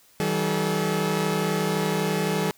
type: tone cluster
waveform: sawtooth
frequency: 161 / 192.9 / 429.5 Hz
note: E3 / G3 / A4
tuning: -41 / -28 / -42 cents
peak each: -23 dBFS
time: 0.2-2.51 s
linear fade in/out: 0 ms
effects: white hiss -57 dBFS RMS until 2.57 s